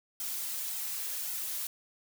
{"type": "noise with flanger", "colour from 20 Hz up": "blue", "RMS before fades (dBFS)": -36, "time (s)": [0.2, 1.67], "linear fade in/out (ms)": 2, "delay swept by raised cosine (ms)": [1.7, 5.5], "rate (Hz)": 1.8, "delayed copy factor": -1, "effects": []}